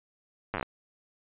slowing click train, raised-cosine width 0.5 ms, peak -16 dBFS, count 8, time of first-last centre 0.54-0.628 s, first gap 9 ms, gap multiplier 1.11, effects resampled to 8000 Hz

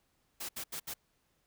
white noise bursts at uneven times, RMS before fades -40 dBFS, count 4, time 0.4-0.49 / 0.56-0.64 / 0.72-0.8 / 0.87-0.94 s, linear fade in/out 10 ms, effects pink hiss -75 dBFS RMS until 1.46 s

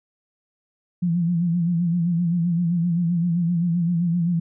sine tone with vibrato, 171.6 Hz, F3, 30 cents flat, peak -18 dBFS, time 1.02-4.4 s, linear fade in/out 10 ms, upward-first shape sine, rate 7.7 Hz, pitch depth 68 cents each way, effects none

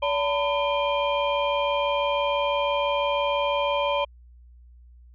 sine tone cluster, 573 / 900 / 1006 / 2407 / 3160 Hz, D5 / A5 / B5 / D7 / G7, -43 / +39 / +32 / +42 / +13 cents, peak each -24 / -29 / -27 / -32 / -32 dBFS, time 0.02-4.05 s, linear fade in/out 10 ms, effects tanh soft clip ceiling -11 dBFS + added 60 Hz sine -47 dBFS peak until 5.14 s

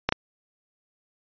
clicks, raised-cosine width 0.3 ms, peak -5 dBFS, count 2, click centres 0.09 / 0.124 s, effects resampled to 11025 Hz

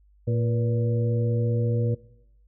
harmonic tone with a mistuned harmonic, 115.1 Hz, A#2, 22 cents flat, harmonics 1 / 2 / 3 / 4 / 5, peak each -22 / -32 / -37 / -30 / -40 dBFS, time 0.27-1.95 s, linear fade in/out 10 ms, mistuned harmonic 4, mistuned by +76 cents, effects noise-tail reverb RT60 0.8 s tail -20 dB re dry + added 50 Hz sine -55 dBFS peak until 2.47 s

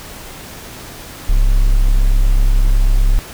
triangle tone, 34 Hz, C#1, 33 cents flat, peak -6 dBFS, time 1.29-3.19 s, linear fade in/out 0 ms, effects pink hiss -33 dBFS RMS until 3.33 s

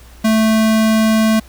square tone, 220 Hz, A3, in tune, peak -11 dBFS, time 0.24-1.4 s, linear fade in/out 10 ms, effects added 60 Hz sine -39 dBFS peak until 1.48 s + pink hiss -45 dBFS RMS until 1.48 s

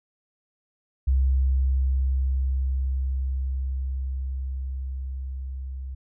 sine tone with level ramp, 65.9 Hz, C2, 13 cents sharp, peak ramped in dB -17 to -31 dBFS, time 1.07-5.95 s, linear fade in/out 10 ms, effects none

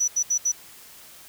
sine tone bursts at uneven times, 5920 Hz, F#8, in tune, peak -19 dBFS, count 4, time 0-0.08 / 0.16-0.23 / 0.3-0.38 / 0.45-0.52 s, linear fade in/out 10 ms, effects white hiss -47 dBFS RMS until 1.28 s

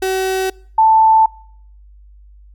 35% pulse / sine tone pair in turn, 378.7 / 883.2 Hz, F#4 / A5, +40 / +6 cents, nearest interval octave + minor third, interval 1466 cents, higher second, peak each -14 / -7 dBFS, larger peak second, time 0.02-0.5 / 0.78-1.26 s, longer neither, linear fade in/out 5 ms, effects noise-tail reverb RT60 0.6 s tail -25 dB re dry + added 50 Hz sine -40 dBFS peak until 2.54 s

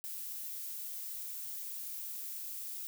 violet noise, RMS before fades -42 dBFS, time 0.04-2.87 s, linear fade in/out 0 ms, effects none

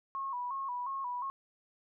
sine tone with vibrato, 1032 Hz, C6, 24 cents flat, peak -34 dBFS, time 0.15-1.3 s, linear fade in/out 0 ms, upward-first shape square, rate 2.8 Hz, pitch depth 89 cents each way, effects none

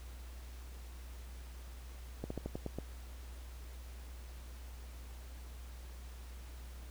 slowing click train, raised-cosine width 2 ms, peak -25 dBFS, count 7, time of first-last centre 2.24-2.786 s, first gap 64 ms, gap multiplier 1.14, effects added 61 Hz sine -46 dBFS peak until 6.9 s + pink hiss -58 dBFS RMS until 6.9 s

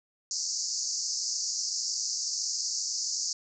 white band-pass noise, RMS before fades -32 dBFS, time 0.31-3.33 s, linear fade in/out 2 ms, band 4600 to 7000 Hz, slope 96 dB/octave, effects none

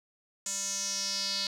square tone with band-pass filter sweep, 197 Hz, G3, 9 cents sharp, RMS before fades -33 dBFS, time 0.46-1.47 s, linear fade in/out 2 ms, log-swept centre 7200 to 4400 Hz, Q 5.2, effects none

